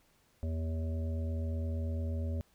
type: harmonic tone with a mistuned harmonic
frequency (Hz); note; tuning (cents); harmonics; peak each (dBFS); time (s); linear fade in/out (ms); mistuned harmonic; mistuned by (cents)
80.1; E2; -49; 1 / 3 / 5 / 7 / 8; -32 / -42 / -50 / -47 / -54; 0.43-2.41; 0; 1; +61
effects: pink hiss -69 dBFS RMS until 2.54 s